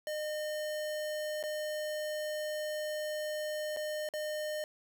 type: tone with dropouts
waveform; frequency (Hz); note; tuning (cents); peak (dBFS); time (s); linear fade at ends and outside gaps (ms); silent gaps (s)
square; 609; D#5; -37; -35; 0.07-4.64; 1; 1.428-1.437 / 3.764-3.77 / 4.089-4.137
effects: 12-bit